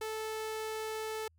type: tone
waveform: sawtooth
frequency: 437.3 Hz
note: A4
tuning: 11 cents flat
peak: -32 dBFS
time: 0.01-1.28 s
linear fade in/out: 5 ms
effects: added 81 Hz sine -64 dBFS peak until 1.38 s